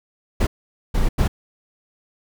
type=noise bursts at uneven times; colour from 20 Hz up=brown; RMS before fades=-17 dBFS; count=3; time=0.4-0.47 / 0.94-1.09 / 1.18-1.28 s; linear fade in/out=10 ms; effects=none